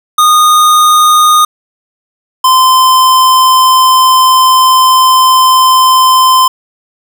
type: tone pair in turn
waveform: square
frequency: 1231 / 1032.8 Hz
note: D#6 / C6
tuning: -19 / -23 cents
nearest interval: minor third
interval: 304 cents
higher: first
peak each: -4 dBFS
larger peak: neither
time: 0.18-1.45 / 2.44-6.48 s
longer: second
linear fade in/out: 5 ms
effects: none